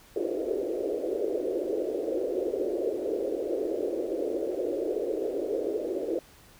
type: band-pass noise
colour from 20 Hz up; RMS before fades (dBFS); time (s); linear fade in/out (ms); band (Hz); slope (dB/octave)
pink; -30; 0.16-6.19; 2; 330 to 550; 48
effects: pink hiss -55 dBFS RMS until 6.59 s